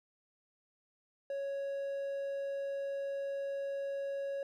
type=tone; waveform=triangle; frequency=554.4 Hz; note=C#5; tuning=in tune; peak=-33 dBFS; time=1.3-4.43 s; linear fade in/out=2 ms; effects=none